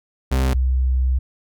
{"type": "tone pair in turn", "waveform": ["40% pulse", "sine"], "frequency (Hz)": [65.41, 64.14], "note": ["C2", "C2"], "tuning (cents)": [0, -34], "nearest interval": "unison", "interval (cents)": 34, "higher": "first", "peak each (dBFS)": -15, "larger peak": "neither", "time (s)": [[0.31, 0.54], [0.54, 1.19]], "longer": "second", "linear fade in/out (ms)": 10, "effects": []}